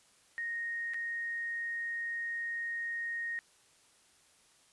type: tone with dropouts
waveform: sine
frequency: 1862 Hz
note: A#6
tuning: 2 cents flat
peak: -34 dBFS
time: 0.38-3.39 s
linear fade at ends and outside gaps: 0 ms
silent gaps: 0.936-0.943 s
effects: white hiss -65 dBFS RMS until 4.72 s + resampled to 24000 Hz